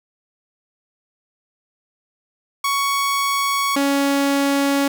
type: tone pair in turn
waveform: sawtooth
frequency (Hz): 1115 / 279.3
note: C#6 / C#4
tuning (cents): +10 / +13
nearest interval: 2 octaves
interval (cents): 2397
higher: first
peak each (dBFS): -14 / -12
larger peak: second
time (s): 2.64-3.76 / 3.76-4.88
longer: neither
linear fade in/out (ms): 5
effects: none